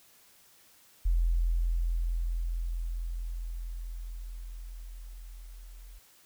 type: tone with level ramp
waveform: sine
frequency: 42.29 Hz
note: E1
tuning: 45 cents sharp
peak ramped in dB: -22 to -45 dBFS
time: 1.05-5.99 s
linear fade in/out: 10 ms
effects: white hiss -60 dBFS RMS until 6.25 s